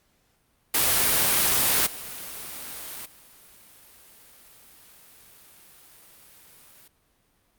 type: noise with level steps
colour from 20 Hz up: white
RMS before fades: -21 / -37 / -52 dBFS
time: 0.74-6.88 s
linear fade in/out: 5 ms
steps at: 1.86 / 3.05 s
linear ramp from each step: 10 ms
effects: pink hiss -67 dBFS RMS until 7.58 s + Opus 48 kbps